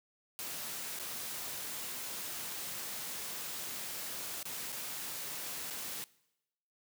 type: noise with dropouts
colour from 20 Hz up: white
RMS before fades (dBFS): -41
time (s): 0.39-6.04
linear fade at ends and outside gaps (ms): 0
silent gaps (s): 0.989-0.997 / 4.429-4.454 / 4.721-4.726 / 5.702-5.707
effects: noise-tail reverb RT60 0.9 s tail -22 dB re dry + high-pass 100 Hz 12 dB/octave